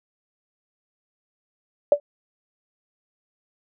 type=tone with exponential decay; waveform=sine; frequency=580 Hz; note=D5; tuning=22 cents flat; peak=-7 dBFS; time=1.92-2 s; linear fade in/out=2 ms; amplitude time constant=16 ms; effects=none